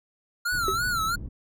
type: tone with vibrato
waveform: square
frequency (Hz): 1384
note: F6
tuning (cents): -16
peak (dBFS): -25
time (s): 0.45-1.16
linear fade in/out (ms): 10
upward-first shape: sine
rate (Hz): 3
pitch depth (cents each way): 120
type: low-pass noise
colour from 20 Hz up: pink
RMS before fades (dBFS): -36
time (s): 0.52-1.29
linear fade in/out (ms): 10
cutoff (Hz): 190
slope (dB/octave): 12
type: tone with exponential decay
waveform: triangle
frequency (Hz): 384.7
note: G4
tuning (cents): -33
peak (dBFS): -19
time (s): 0.68-0.79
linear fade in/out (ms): 2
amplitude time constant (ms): 22
effects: none